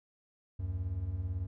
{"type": "beating tone pair", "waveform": "triangle", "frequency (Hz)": [74.8, 92.8], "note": ["D2", "F#2"], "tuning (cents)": [32, 6], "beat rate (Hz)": 18, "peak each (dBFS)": [-37, -32], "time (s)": [0.59, 1.47], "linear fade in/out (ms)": 10, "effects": []}